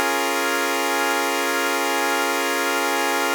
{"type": "chord", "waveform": "10% pulse", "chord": "Bb minor seventh", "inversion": "first", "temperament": "equal", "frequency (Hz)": [277.2, 349.2, 415.3, 466.2], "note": ["Db4", "F4", "Ab4", "Bb4"], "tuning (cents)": [0, 0, 0, 0], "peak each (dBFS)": -17, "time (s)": [0, 3.34], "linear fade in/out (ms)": 0, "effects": []}